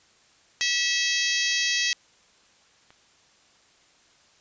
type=harmonic tone; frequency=649 Hz; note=E5; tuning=27 cents flat; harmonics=3 / 4 / 5 / 6 / 7 / 8 / 9 / 10; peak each=-28 / -29 / -30 / -31 / -31 / -32 / -33 / -33 dBFS; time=0.61-1.93 s; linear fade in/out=0 ms
type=clicks; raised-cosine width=0.3 ms; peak=-34 dBFS; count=2; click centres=1.519 / 2.905 s
effects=white hiss -59 dBFS RMS until 4.4 s + resampled to 16000 Hz